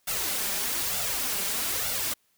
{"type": "noise with flanger", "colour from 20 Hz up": "white", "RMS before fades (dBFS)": -29, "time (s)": [0.07, 2.14], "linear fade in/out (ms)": 10, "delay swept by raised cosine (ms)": [1.4, 5.1], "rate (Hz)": 1.1, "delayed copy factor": 0.6, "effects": ["white hiss -69 dBFS RMS until 2.37 s"]}